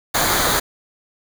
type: noise with comb filter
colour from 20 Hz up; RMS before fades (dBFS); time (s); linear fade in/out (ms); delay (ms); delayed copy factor
pink; -18; 0.14-0.6; 10; 0.37; -0.6
effects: none